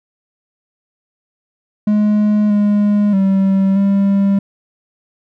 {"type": "tone with pitch steps", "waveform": "triangle", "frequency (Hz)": [210, 206.4, 193.4, 197.9], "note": ["G#3", "G#3", "G3", "G3"], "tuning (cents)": [19, -10, -23, 17], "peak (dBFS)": -8, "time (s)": [1.87, 4.39], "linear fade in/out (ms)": 5, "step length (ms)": 630, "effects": []}